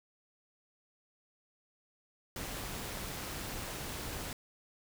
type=noise with amplitude modulation; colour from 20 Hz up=pink; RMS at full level=-39 dBFS; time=2.36-4.33 s; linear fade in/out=2 ms; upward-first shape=sine; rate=203 Hz; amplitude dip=40%; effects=none